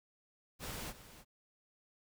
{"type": "noise with echo", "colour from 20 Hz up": "pink", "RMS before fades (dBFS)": -43, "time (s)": [0.59, 0.94], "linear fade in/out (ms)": 50, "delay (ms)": 310, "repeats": 1, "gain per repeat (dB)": -13, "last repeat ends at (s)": 1.25, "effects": []}